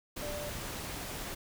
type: tone in noise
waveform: sine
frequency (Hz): 590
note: D5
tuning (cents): +8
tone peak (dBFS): -39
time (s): 0.22-0.5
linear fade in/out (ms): 10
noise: pink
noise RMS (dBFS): -40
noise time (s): 0.16-1.35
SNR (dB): -2
effects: none